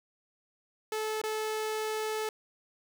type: tone with dropouts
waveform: sawtooth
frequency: 433.8 Hz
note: A4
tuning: 25 cents flat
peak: -27 dBFS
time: 0.92-2.29 s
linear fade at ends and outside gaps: 2 ms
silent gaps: 1.216-1.237 s
effects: none